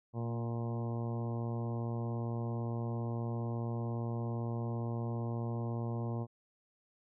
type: harmonic tone with a mistuned harmonic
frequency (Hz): 117.2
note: A#2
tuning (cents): +10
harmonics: 1 / 2 / 3 / 4 / 5 / 6 / 7 / 8 / 9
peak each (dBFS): -35 / -41 / -45 / -47 / -49 / -51 / -52 / -53 / -54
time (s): 0.13-6.27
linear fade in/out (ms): 50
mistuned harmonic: 2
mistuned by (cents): -17
effects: none